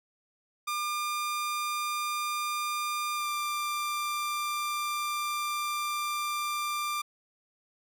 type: tone with pitch glide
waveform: sawtooth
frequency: 1200 to 1188.3 Hz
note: D6 to D6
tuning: +37 to +20 cents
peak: -26 dBFS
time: 0.67-7.02 s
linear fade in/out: 10 ms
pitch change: -17 cents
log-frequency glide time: 3.15-3.28 s
effects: none